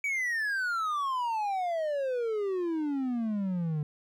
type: exponential sweep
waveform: triangle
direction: down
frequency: 2300 to 146.83 Hz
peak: -26 dBFS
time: 0.04-3.83 s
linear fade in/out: 2 ms
effects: none